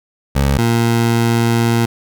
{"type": "tone pair in turn", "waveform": "20% pulse", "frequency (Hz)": [69.3, 116.55], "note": ["C#2", "A#2"], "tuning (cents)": [0, 0], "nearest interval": "major sixth", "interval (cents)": 900, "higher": "second", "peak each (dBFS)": -7, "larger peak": "neither", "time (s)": [[0.35, 0.58], [0.58, 1.86]], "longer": "second", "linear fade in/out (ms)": 10, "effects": []}